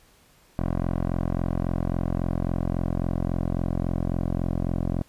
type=tone with low-pass filter sweep; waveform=10% pulse; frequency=43.65 Hz; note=F1; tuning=in tune; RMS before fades=-26 dBFS; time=0.59-5.02 s; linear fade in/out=0 ms; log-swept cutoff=1000 to 610 Hz; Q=0.79; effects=pink hiss -58 dBFS RMS until 5.08 s + resampled to 32000 Hz